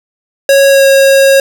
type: tone with pitch glide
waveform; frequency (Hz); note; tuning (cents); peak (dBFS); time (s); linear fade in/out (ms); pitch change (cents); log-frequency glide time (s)
square; 551 to 544.7; C#5 to C#5; -11 to -30; -4; 0.49-1.4; 2; -19; 0.68-0.86
effects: none